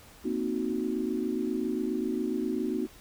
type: chord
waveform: sine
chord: C half-diminished seventh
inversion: third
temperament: equal with one note detuned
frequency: 234.2 / 261.6 / 311.1 / 370 Hz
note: Bb3 / C4 / Eb4 / Gb4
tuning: +8 / 0 / 0 / 0 cents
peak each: -33 dBFS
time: 0.24-2.87 s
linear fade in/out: 20 ms
effects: pink hiss -53 dBFS RMS until 3 s